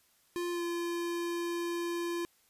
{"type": "tone with pitch glide", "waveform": "square", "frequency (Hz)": [349.2, 343.6], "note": ["F4", "F4"], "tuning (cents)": [0, -28], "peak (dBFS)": -33, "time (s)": [0.36, 2.25], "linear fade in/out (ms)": 0, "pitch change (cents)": -28, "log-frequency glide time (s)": [0.51, 0.63], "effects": ["white hiss -68 dBFS RMS until 2.49 s", "resampled to 32000 Hz"]}